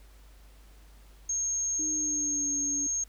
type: tone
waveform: sine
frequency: 6490 Hz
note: G#8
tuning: 41 cents flat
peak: -27 dBFS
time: 1.29-3.04 s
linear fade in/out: 5 ms
type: tone with pitch glide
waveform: sine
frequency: 308.2 to 285.9 Hz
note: D#4 to D4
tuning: -16 to -46 cents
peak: -36 dBFS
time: 1.79-2.87 s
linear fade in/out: 5 ms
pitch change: -130 cents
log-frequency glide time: 1.9-2.5 s
effects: added 50 Hz sine -51 dBFS peak until 3.08 s + pink hiss -61 dBFS RMS until 3.08 s